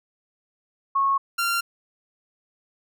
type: tone pair in turn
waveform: sine / sawtooth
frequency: 1097 / 1382.1 Hz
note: C#6 / F6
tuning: -18 / -18 cents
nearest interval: major third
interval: 400 cents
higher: second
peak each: -18 dBFS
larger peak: neither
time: 0.95-1.18 / 1.38-1.61 s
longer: neither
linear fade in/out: 10 ms
effects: none